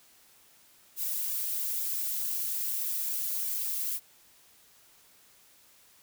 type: noise with flanger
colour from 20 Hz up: violet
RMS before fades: -32 dBFS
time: 0.96-4 s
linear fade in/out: 50 ms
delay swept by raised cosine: 1.7 to 4.5 ms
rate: 2.8 Hz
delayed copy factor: +0.7
effects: white hiss -60 dBFS RMS until 6.02 s